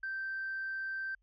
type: tone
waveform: sine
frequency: 1561 Hz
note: G6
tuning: 8 cents flat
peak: -34 dBFS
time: 0.03-1.15 s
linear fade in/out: 5 ms
effects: tanh soft clip ceiling -31 dBFS + added 44 Hz sine -69 dBFS peak until 1.22 s